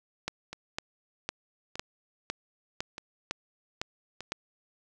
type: two click trains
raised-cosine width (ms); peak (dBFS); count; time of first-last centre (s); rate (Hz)
0.2; -22 / -14; 4 / 9; 0.53-4.206 / 0.28-4.32; 0.816 / 1.98
effects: none